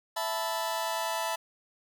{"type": "chord", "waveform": "sawtooth", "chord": "E suspended fourth", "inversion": "none", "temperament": "just", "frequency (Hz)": [659.3, 879, 988.9], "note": ["E5", "A5", "B5"], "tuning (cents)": [0, -2, 2], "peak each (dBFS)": -30, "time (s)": [0.16, 1.36], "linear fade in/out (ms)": 10, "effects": []}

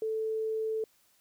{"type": "tone", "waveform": "sine", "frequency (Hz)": 440, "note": "A4", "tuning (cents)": 0, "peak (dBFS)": -29, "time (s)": [0.02, 0.84], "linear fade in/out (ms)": 2, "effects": ["white hiss -67 dBFS RMS until 1.2 s"]}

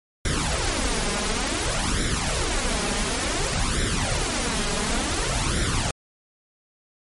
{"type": "noise with flanger", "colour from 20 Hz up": "pink", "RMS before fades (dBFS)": -24, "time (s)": [0.25, 5.91], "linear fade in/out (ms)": 2, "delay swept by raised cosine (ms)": [0.54, 4.94], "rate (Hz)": 0.56, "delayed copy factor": 0.7, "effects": ["MP3 48 kbps"]}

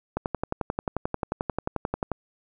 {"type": "click train", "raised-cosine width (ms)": 1, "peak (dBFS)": -12, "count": 23, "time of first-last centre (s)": [0.17, 2.117], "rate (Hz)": 11.3, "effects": []}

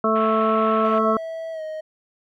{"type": "harmonic tone", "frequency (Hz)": 220, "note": "A3", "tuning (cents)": 0, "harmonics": [1, 2, 3, 5, 6], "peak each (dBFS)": [-23, -23, -23, -23, -23], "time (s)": [0.04, 1.17], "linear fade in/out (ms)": 2}
{"type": "band-pass noise", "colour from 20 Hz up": "pink", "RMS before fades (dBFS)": -37, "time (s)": [0.15, 0.99], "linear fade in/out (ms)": 10, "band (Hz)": [640, 3200], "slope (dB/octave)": 48}
{"type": "tone with pitch glide", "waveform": "triangle", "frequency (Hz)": [652, 625.4], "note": ["E5", "D#5"], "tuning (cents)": [-19, 9], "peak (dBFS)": -26, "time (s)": [0.84, 1.81], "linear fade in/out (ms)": 10, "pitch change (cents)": -72, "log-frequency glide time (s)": [1.52, 1.62]}
{"effects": []}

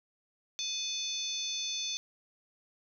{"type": "harmonic tone with a mistuned harmonic", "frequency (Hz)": 880, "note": "A5", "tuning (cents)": 0, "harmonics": [3, 4, 5, 6, 7], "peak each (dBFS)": [-45, -36, -40, -45, -38], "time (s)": [0.59, 1.97], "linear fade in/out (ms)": 0, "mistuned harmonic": 3, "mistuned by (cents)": -95, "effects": []}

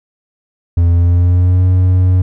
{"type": "tone with pitch glide", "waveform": "triangle", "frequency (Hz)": [85.6, 91.74], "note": ["F2", "F#2"], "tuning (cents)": [-34, -14], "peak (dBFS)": -5, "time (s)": [0.77, 2.22], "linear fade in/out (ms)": 5, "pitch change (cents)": 120, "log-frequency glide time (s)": [0.91, 1.64], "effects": []}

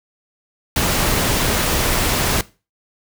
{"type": "noise", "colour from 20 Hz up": "pink", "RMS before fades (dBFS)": -18, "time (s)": [0.76, 2.41], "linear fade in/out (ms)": 2, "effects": ["noise-tail reverb RT60 0.3 s tail -19 dB re dry"]}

